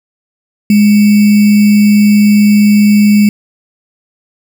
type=tone with sample-and-hold; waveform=sine; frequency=207.7 Hz; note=G#3; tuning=in tune; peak=-3 dBFS; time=0.7-3.29 s; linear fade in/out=2 ms; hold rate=2450 Hz; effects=none